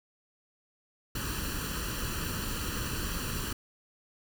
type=noise with comb filter; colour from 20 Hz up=pink; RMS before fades=-34 dBFS; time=1.15-3.53 s; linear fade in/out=5 ms; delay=0.69 ms; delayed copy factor=+0.75; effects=none